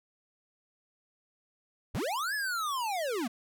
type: linear two-way sweep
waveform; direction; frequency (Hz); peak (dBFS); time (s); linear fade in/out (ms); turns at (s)
square; up then down; 39.28 to 1742 to 208.7; -31; 1.94-3.28; 10; 2.34
effects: none